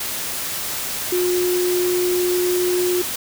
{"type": "tone in noise", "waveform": "sine", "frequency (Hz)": 358.8, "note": "F4", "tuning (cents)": 47, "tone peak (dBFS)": -17, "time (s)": [1.12, 3.02], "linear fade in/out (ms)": 5, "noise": "white", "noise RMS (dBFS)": -26, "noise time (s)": [0, 3.16], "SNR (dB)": 6, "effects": []}